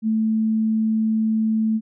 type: tone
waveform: sine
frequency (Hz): 220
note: A3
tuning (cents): 0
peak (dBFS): -17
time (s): 0.02-1.81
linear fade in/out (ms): 50
effects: none